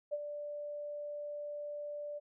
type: tone with ADSR envelope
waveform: sine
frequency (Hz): 587.3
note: D5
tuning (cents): 0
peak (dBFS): -31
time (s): 0.11-2.2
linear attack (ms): 24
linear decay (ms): 39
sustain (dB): -8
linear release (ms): 26
effects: none